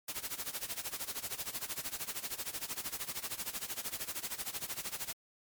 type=noise with tremolo; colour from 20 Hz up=white; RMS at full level=-37 dBFS; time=0.08-5.13 s; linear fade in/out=5 ms; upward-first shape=sine; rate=13 Hz; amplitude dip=85%; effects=MP3 96 kbps